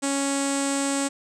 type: tone with low-pass filter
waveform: sawtooth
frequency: 277.2 Hz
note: C#4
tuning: in tune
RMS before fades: -25 dBFS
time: 0.02-1.09 s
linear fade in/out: 20 ms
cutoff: 8100 Hz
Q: 8.6
effects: none